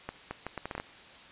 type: accelerating click train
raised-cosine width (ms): 0.5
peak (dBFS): -20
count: 9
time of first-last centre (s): 0.09-0.8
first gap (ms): 220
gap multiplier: 0.71
effects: white hiss -51 dBFS RMS until 1.31 s + resampled to 8000 Hz